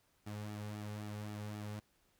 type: tone with flanger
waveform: sawtooth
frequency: 105 Hz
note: G#2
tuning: 19 cents sharp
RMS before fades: -44 dBFS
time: 0.26-1.8 s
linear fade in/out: 10 ms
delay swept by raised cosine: 1.9 to 3.1 ms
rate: 3.8 Hz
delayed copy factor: -0.6
effects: pink hiss -74 dBFS RMS until 2.19 s